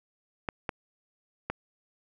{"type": "clicks", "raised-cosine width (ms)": 0.5, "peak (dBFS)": -15, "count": 3, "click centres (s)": [0.488, 0.692, 1.5], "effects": []}